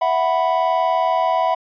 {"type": "chord", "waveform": "triangle", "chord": "E suspended second", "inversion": "none", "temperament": "equal", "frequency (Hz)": [659.3, 740, 987.8], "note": ["E5", "F#5", "B5"], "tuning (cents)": [0, 0, 0], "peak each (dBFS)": -18, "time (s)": [0.01, 1.55], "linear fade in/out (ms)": 10, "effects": ["resampled to 11025 Hz"]}